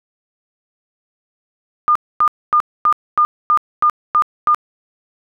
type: tone bursts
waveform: sine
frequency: 1211 Hz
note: D#6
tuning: 47 cents flat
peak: -9 dBFS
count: 9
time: 1.88-4.546 s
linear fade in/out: 0 ms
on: 74 ms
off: 250 ms
effects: none